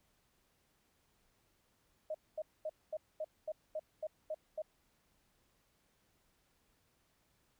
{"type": "tone bursts", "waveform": "sine", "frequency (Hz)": 622.3, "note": "D#5", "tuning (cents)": 0, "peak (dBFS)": -36, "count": 10, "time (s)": [2.1, 4.62], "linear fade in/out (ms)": 5, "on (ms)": 45, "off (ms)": 230, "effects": ["pink hiss -75 dBFS RMS until 7.59 s"]}